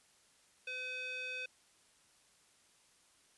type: tone with band-pass filter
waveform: square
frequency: 508 Hz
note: B4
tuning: 49 cents sharp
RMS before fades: -42 dBFS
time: 0.67-1.46 s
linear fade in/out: 5 ms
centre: 2600 Hz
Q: 3.5
effects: white hiss -68 dBFS RMS until 3.37 s + resampled to 24000 Hz